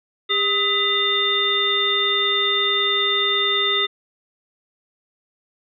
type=harmonic tone with a mistuned harmonic; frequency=400.6 Hz; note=G4; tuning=38 cents sharp; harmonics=1 / 3 / 5 / 7 / 9; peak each=-26 / -26 / -24 / -31 / -19 dBFS; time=0.29-3.87 s; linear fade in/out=20 ms; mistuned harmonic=3; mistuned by=+95 cents; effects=none